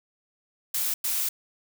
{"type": "noise bursts at uneven times", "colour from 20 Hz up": "blue", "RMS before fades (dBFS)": -27, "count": 2, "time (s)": [[0.74, 0.94], [1.04, 1.29]], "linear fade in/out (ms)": 5, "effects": []}